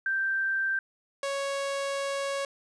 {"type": "tone pair in turn", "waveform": ["sine", "sawtooth"], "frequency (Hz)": [1568, 554.4], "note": ["G6", "C#5"], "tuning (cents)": [0, 0], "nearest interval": "octave + tritone", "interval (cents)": 1800, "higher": "first", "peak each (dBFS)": -25, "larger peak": "neither", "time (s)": [[0.06, 0.79], [1.23, 2.45]], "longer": "second", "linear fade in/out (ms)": 2, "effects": ["resampled to 22050 Hz", "11-bit"]}